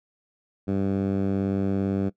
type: tone with band-pass filter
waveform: 10% pulse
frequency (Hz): 97.7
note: G2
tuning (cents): -5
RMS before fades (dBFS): -25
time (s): 0.67-2.1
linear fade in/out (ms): 20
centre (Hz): 200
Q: 1
effects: noise-tail reverb RT60 0.1 s tail -19 dB re dry